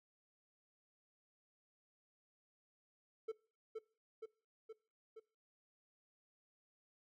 triangle tone with echo, 443.3 Hz, A4, 13 cents sharp, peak -36 dBFS, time 3.28-3.32 s, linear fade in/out 10 ms, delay 470 ms, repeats 4, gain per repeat -3 dB, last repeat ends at 5.2 s, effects noise-tail reverb RT60 0.4 s tail -21 dB re dry + MP3 96 kbps

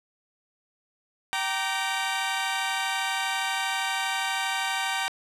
15% pulse chord, G minor, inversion none, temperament equal with one note detuned, 772.3 / 932.3 / 1174.7 Hz, G5 / Bb5 / D6, -26 / 0 / 0 cents, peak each -22 / -24 / -28 dBFS, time 1.33-5.08 s, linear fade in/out 0 ms, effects low-pass 10000 Hz 12 dB/octave

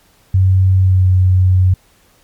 sine tone with pitch glide, 94.2 to 92.42 Hz, F#2 to F#2, +32 to -1 cents, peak -7 dBFS, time 0.34-1.74 s, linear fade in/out 5 ms, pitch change -33 cents, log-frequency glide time 0.78-1.08 s, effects pink hiss -52 dBFS RMS until 2.23 s + MP3 96 kbps

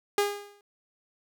sawtooth tone with exponential decay, 407.9 Hz, G#4, 31 cents flat, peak -16 dBFS, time 0.18-0.61 s, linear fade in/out 2 ms, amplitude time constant 92 ms, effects none

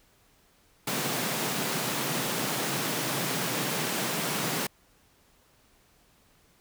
pink high-pass noise, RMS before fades -30 dBFS, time 0.87-4.67 s, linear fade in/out 5 ms, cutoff 120 Hz, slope 96 dB/octave, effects pink hiss -63 dBFS RMS until 6.6 s

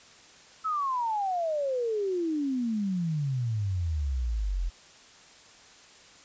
sine exponential sweep, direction down, 1318.5 to 40.88 Hz, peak -26 dBFS, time 0.64-4.7 s, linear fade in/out 20 ms, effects white hiss -53 dBFS RMS until 6.24 s + resampled to 16000 Hz

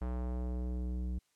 square tone with low-pass filter sweep, 61.7 Hz, B1, 1 cent flat, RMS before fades -36 dBFS, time 0.01-1.19 s, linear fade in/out 10 ms, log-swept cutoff 1200 to 220 Hz, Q 0.91, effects white hiss -75 dBFS RMS until 1.35 s + low-pass 10000 Hz 12 dB/octave

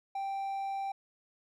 triangle tone, 784 Hz, G5, in tune, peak -31 dBFS, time 0.15-0.92 s, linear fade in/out 5 ms, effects none

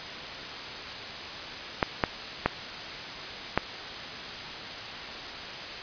clicks, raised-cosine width 0.5 ms, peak -6 dBFS, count 4, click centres 1.828 / 2.038 / 2.46 / 3.576 s, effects white hiss -37 dBFS RMS until 5.82 s + resampled to 11025 Hz

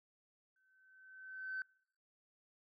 sine tone with exponential growth, 1531 Hz, G6, 41 cents flat, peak -36 dBFS, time 0.56-1.62 s, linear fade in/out 2 ms, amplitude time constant 230 ms, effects noise-tail reverb RT60 0.7 s tail -26 dB re dry + tanh soft clip ceiling -34 dBFS

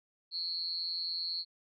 sine tone with amplitude modulation, 4286 Hz, C8, 41 cents sharp, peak -29 dBFS, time 0.31-1.45 s, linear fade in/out 50 ms, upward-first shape sine, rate 170 Hz, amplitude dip 100%, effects none

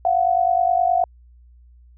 sine tone pair together, 690.4 / 740 Hz, F5 / F#5, -20 / 0 cents, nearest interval minor second, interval 120 cents, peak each -18 dBFS, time 0.05-1.04 s, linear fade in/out 2 ms, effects added 60 Hz sine -46 dBFS peak until 1.97 s

